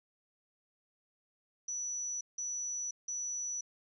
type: tone bursts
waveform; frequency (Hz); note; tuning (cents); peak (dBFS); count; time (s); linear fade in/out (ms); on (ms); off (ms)
sine; 5920; F#8; 0; -35; 3; 1.68-3.61; 5; 530; 170
effects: none